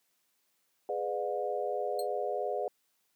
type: chord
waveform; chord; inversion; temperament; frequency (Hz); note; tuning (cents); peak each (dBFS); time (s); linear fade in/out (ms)
sine; G# diminished seventh; none; just; 415.3 / 498.4 / 598 / 717.6; G#4 / B4 / D5 / F5; 0 / +16 / +31 / +47; -36; 0.89-2.68; 2
type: tone with exponential decay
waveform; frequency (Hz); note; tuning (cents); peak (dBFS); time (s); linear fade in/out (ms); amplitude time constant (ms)
20% pulse; 4217; C8; +13; -30; 1.99-2.07; 2; 17
effects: white hiss -75 dBFS RMS until 3.15 s + high-pass 150 Hz 12 dB/octave